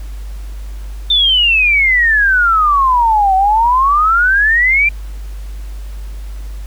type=exponential two-way sweep; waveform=sine; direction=down then up; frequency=3605 to 750 to 2392 Hz; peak=-8 dBFS; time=1.1-4.89 s; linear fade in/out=5 ms; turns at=3.35 s; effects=added 50 Hz sine -23 dBFS peak until 6.66 s + pink hiss -43 dBFS RMS until 6.66 s